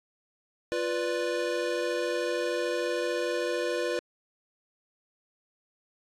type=chord; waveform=square; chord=B diminished; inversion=second; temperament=equal; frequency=349.2 / 493.9 / 587.3 Hz; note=F4 / B4 / D5; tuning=0 / 0 / 0 cents; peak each=-33 / -31 / -34 dBFS; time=0.72-3.99 s; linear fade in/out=0 ms; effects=low-pass 7000 Hz 12 dB/octave + AAC 64 kbps